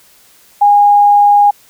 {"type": "tone", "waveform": "sine", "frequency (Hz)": 819, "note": "G#5", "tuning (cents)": -24, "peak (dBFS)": -4, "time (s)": [0.61, 1.51], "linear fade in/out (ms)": 10, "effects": ["white hiss -46 dBFS RMS until 1.69 s"]}